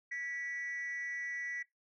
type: tone with amplitude modulation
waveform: sine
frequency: 1950 Hz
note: B6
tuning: 23 cents flat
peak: -32 dBFS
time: 0.11-1.63 s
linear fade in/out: 10 ms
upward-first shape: sine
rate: 291 Hz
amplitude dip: 70%
effects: noise-tail reverb RT60 0.2 s tail -23 dB re dry + tanh soft clip ceiling -33 dBFS